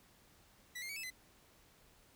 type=tone with pitch steps; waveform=sawtooth; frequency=1964 / 2114 / 2264 / 2611 / 2029 Hz; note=B6 / C7 / C#7 / E7 / B6; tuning=-10 / +17 / +36 / -17 / +46 cents; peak=-39 dBFS; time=0.75-1.105 s; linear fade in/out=10 ms; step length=71 ms; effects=pink hiss -66 dBFS RMS until 2.15 s